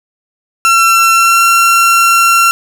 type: tone with pitch glide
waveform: 30% pulse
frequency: 1351 to 1364.3 Hz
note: E6 to F6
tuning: +42 to -41 cents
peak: -3 dBFS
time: 0.65-2.51 s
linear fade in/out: 0 ms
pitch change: +17 cents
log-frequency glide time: 1.14-1.43 s
effects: none